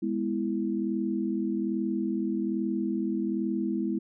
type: chord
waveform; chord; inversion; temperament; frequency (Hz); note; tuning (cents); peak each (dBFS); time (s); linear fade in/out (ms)
sine; E major; first; just; 206 / 247.2 / 329.6; G#3 / B3 / E4; -14 / +2 / 0; -30 / -32 / -30; 0.02-3.99; 10
effects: none